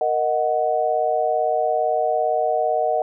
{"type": "chord", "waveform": "sine", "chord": "D# minor", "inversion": "second", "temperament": "equal", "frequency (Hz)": [466.2, 622.3, 740], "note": ["A#4", "D#5", "F#5"], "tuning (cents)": [0, 0, 0], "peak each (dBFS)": [-25, -21, -21], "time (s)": [0.01, 3.02], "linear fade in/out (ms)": 2, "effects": []}